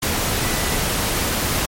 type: tone in noise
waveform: sine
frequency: 1975.5 Hz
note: B6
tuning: in tune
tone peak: -31 dBFS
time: 0.43-0.77 s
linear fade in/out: 10 ms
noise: pink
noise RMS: -21 dBFS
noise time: 0.02-1.66 s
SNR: -13 dB
effects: MP3 64 kbps